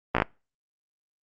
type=slowing click train; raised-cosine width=0.5 ms; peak=-6 dBFS; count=5; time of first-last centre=0.15-0.221 s; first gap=16 ms; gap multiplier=1.07; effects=noise-tail reverb RT60 0.3 s tail -24 dB re dry + Opus 32 kbps